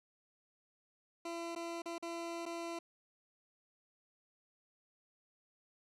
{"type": "tone with dropouts", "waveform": "20% pulse", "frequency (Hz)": 337.7, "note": "E4", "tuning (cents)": 42, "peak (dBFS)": -35, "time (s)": [1.25, 2.79], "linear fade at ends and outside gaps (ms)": 5, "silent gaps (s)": [[1.552, 1.56], [1.82, 1.857], [1.982, 2.025], [2.456, 2.461]], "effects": ["low-pass 9000 Hz 12 dB/octave"]}